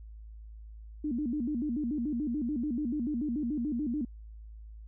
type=tone with vibrato; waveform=sine; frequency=266.2 Hz; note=C4; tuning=30 cents sharp; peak=-29 dBFS; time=1.04-4.05 s; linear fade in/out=5 ms; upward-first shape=square; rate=6.9 Hz; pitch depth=210 cents each way; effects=added 54 Hz sine -44 dBFS peak until 4.87 s